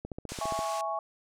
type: click train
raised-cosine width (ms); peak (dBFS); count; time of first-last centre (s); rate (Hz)
2; -24; 9; 0.05-0.591; 14.8
type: band-pass noise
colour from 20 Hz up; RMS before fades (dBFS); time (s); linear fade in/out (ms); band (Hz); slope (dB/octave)
white; -43; 0.29-0.81; 0; 540 to 8600; 24
type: chord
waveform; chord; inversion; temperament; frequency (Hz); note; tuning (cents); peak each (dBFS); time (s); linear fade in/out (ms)
sine; C# minor; first; equal; 659.3 / 830.6 / 1108.7; E5 / G#5 / C#6; 0 / 0 / 0; -34; 0.41-0.99; 2
effects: none